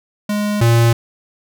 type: tone pair in turn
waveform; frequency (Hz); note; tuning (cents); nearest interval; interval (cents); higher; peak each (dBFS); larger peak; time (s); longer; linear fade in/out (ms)
square; 207.7 / 116.57; G#3 / A#2; 0 / 0; minor seventh; 1000; first; -17 / -10; second; 0.29-0.61 / 0.61-0.93; neither; 5
effects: none